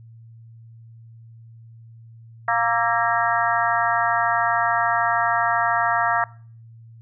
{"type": "harmonic tone with a mistuned harmonic", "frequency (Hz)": 233.1, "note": "A#3", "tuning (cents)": 0, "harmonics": [3, 4, 5, 6, 7, 8], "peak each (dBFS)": [-23, -24, -25, -26, -26, -27], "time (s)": [2.48, 6.24], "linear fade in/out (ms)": 2, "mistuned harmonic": 6, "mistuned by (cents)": -74, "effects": ["noise-tail reverb RT60 0.5 s tail -23 dB re dry", "added 114 Hz sine -42 dBFS peak until 7.01 s"]}